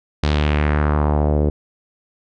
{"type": "tone with low-pass filter sweep", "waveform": "sawtooth", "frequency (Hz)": 74.5, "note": "D2", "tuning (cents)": 25, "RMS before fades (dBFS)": -17, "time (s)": [0.23, 1.5], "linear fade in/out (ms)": 5, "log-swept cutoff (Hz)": [4500, 440], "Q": 2, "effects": []}